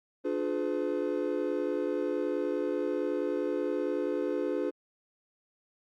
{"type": "chord", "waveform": "triangle", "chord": "D diminished seventh", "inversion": "none", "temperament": "just", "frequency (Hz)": [293.7, 352.4, 422.9, 507.5], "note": ["D4", "F4", "Ab4", "Cb5"], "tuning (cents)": [0, 16, 31, 47], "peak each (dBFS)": -32, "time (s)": [0.24, 4.71], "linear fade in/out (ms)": 20, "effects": ["Opus 48 kbps"]}